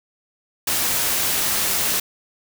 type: noise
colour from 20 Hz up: white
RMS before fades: -21 dBFS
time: 0.67-2 s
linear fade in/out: 5 ms
effects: none